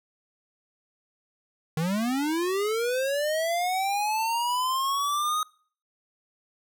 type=linear sweep; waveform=square; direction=up; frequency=151.3 to 1256 Hz; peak=-25 dBFS; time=1.77-5.43 s; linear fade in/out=2 ms; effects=noise-tail reverb RT60 0.5 s tail -25 dB re dry